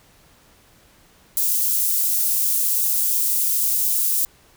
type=high-pass noise; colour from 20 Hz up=white; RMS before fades=-20 dBFS; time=1.37-4.25 s; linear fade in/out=0 ms; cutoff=9200 Hz; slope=12 dB/octave; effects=pink hiss -54 dBFS RMS until 4.56 s